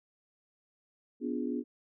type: chord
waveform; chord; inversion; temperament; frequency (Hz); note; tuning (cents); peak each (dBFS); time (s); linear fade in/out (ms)
sine; B diminished seventh; none; equal with one note detuned; 246.9 / 290.5 / 349.2 / 415.3; B3 / D4 / F4 / Ab4; 0 / -19 / 0 / 0; -34 / -36 / -39 / -40; 1.2-1.64; 50
effects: none